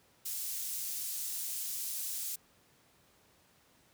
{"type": "high-pass noise", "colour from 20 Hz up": "pink", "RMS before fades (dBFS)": -38, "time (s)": [0.25, 2.36], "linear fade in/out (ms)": 10, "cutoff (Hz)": 7700, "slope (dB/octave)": 12, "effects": ["pink hiss -66 dBFS RMS until 3.93 s", "high-pass 80 Hz 12 dB/octave"]}